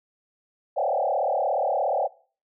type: tone with frequency modulation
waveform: sine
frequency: 669 Hz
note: E5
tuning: 25 cents sharp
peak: -21 dBFS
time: 0.76-2.08 s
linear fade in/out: 20 ms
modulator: 37 Hz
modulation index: 3.8
effects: noise-tail reverb RT60 0.4 s tail -19 dB re dry